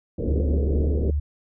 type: low-pass noise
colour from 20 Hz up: white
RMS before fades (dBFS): -27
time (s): 0.18-1.11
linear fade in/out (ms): 2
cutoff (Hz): 500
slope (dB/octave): 48
type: tone with pitch glide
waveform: sine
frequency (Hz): 72.2 to 73.38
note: D2 to D2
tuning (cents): -29 to -1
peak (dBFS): -20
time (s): 0.27-1.2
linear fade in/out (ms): 10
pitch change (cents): +28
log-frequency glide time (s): 0.64-0.91
effects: none